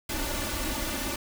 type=noise with comb filter; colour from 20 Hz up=pink; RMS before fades=-31 dBFS; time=0.09-1.16 s; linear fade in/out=5 ms; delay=3.4 ms; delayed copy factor=+0.85; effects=none